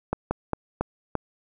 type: slowing click train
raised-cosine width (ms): 1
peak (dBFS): -10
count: 5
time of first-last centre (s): 0.13-1.153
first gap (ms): 180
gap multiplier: 1.24
effects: none